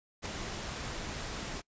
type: noise with ADSR envelope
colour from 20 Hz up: pink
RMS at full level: -35 dBFS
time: 0.22-1.62 s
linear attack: 37 ms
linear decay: 6 ms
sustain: -4 dB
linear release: 28 ms
effects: noise-tail reverb RT60 0.1 s tail -23 dB re dry + resampled to 16000 Hz